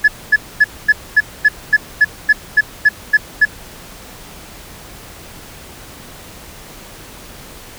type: tone bursts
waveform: sine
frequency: 1708 Hz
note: G#6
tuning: 48 cents sharp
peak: -3 dBFS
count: 13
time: 0.04-3.453 s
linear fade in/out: 10 ms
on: 41 ms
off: 240 ms
effects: tanh soft clip ceiling -3 dBFS + pink hiss -36 dBFS RMS until 7.78 s